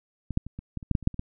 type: clicks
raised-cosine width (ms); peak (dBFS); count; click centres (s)
5; -19 / -10 / -25 / -24 / -19 / -28 / -9 / -10 / -28 / -7 / -27 / -17; 12; 0.307 / 0.374 / 0.466 / 0.59 / 0.773 / 0.828 / 0.913 / 0.952 / 1.027 / 1.074 / 1.143 / 1.194
effects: none